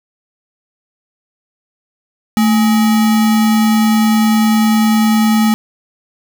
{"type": "tone with sample-and-hold", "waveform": "sine", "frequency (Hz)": 220, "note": "A3", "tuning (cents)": 0, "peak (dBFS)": -8, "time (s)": [2.37, 5.54], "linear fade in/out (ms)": 0, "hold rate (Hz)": 1050, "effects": []}